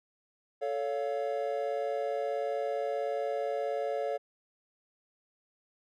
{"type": "chord", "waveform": "triangle", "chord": "A augmented", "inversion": "none", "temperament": "equal with one note detuned", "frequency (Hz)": [440, 561.5, 698.5], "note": ["A4", "C#5", "E#5"], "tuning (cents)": [0, 22, 0], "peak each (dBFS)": [-33, -31, -34], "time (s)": [0.61, 4.18], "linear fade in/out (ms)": 20, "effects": []}